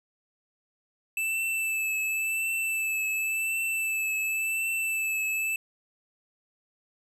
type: tone with vibrato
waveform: square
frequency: 2637 Hz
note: E7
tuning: in tune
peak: -27 dBFS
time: 1.17-5.56 s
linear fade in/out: 2 ms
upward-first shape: triangle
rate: 0.92 Hz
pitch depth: 29 cents each way
effects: none